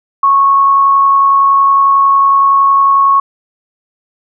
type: tone with amplitude modulation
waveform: sine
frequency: 1102 Hz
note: C#6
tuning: 11 cents flat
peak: -4 dBFS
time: 0.23-3.2 s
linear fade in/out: 5 ms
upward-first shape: sine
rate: 70.9 Hz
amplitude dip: 25%
effects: none